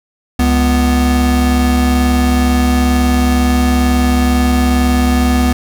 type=tone pair together; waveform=square; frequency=69.35 / 246.9 Hz; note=C#2 / B3; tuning=+1 / 0 cents; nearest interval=octave + minor seventh; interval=2199 cents; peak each=-13 dBFS; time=0.39-5.53 s; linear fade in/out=5 ms; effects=none